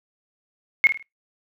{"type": "tone with echo", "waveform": "sine", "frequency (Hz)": 2170, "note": "C#7", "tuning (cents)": -37, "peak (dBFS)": -10, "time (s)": [0.84, 0.87], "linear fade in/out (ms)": 0, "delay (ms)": 52, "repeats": 3, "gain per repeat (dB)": -10, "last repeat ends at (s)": 1.026, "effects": ["noise-tail reverb RT60 0.2 s tail -22 dB re dry"]}